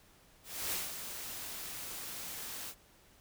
white noise with ADSR envelope, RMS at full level -35 dBFS, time 0.43-2.75 s, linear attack 290 ms, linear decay 180 ms, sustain -8 dB, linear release 63 ms, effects pink hiss -63 dBFS RMS until 3.2 s

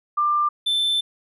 sine / triangle tone pair in turn, 1190 / 3537 Hz, D6 / A7, +22 / +8 cents, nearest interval octave + perfect fifth, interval 1886 cents, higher second, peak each -17 dBFS, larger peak neither, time 0.17-0.49 / 0.66-1.01 s, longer second, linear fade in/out 10 ms, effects resampled to 32000 Hz

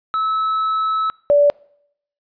triangle / sine tone pair in turn, 1300 / 579.1 Hz, E6 / D5, -24 / -24 cents, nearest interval octave + major second, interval 1400 cents, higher first, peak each -15 / -9 dBFS, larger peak second, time 0.14-1.1 / 1.3-1.5 s, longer first, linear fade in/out 0 ms, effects noise-tail reverb RT60 0.7 s tail -25 dB re dry + resampled to 11025 Hz

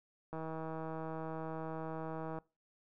click train, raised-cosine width 1 ms, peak -29 dBFS, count 330, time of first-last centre 0.33-2.386 s, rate 160 Hz, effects noise-tail reverb RT60 0.3 s tail -23 dB re dry

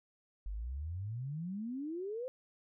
sine exponential sweep, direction up, 46.25 to 526 Hz, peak -37 dBFS, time 0.46-2.28 s, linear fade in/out 0 ms, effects none

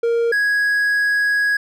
triangle tone pair in turn, 466.2 / 1661.3 Hz, A#4 / G#6, 0 / 0 cents, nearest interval octave + minor seventh, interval 2200 cents, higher second, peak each -13 dBFS, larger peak neither, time 0.03-0.32 / 0.32-1.57 s, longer second, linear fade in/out 5 ms, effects none

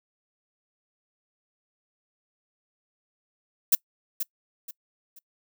violet noise with echo, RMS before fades -18 dBFS, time 3.72-3.75 s, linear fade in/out 5 ms, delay 480 ms, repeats 3, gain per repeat -10 dB, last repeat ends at 5.19 s, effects noise-tail reverb RT60 0.1 s tail -24 dB re dry

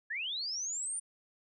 sine linear sweep, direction up, 1642 to 9290 Hz, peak -34 dBFS, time 0.1-1 s, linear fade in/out 10 ms, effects none

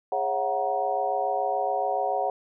sine tone cluster, 414.2 / 547 / 676 / 743 / 943 Hz, G#4 / C#5 / E5 / F#5 / A#5, -5 / -23 / +43 / +7 / +20 cents, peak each -33 / -30 / -32 / -26 / -34 dBFS, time 0.12-2.3 s, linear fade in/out 2 ms, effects none

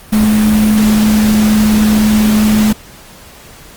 sine tone in noise, 214.1 Hz, A3, 47 cents flat, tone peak -7 dBFS, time 0.12-2.73 s, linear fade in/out 10 ms, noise pink, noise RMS -19 dBFS, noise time 0.12-2.73 s, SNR +9 dB, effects pink hiss -37 dBFS RMS until 3.76 s + Opus 32 kbps

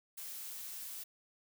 blue noise, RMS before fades -45 dBFS, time 0.17-1.04 s, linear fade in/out 10 ms, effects none

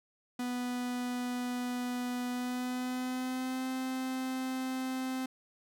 45% pulse tone with pitch glide, 246.9 to 259.5 Hz, B3 to C4, 0 to -14 cents, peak -33 dBFS, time 0.39-5.26 s, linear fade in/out 5 ms, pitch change +86 cents, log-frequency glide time 2.3-3.68 s, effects none

